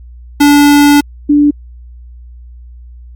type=tone pair in turn; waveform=square / sine; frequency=289.4 / 292.1 Hz; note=D4 / D4; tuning=-25 / -9 cents; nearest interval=unison; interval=16 cents; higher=second; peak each=-4 dBFS; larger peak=neither; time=0.4-1.01 / 1.29-1.51 s; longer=first; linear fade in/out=10 ms; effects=added 60 Hz sine -30 dBFS peak until 3.15 s + Opus 48 kbps